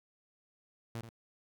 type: tone with echo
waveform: sawtooth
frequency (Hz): 115.2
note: A#2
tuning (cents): -20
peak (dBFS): -34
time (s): 0.95-1.01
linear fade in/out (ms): 0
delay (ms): 81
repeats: 1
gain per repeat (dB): -10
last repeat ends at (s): 1.091
effects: none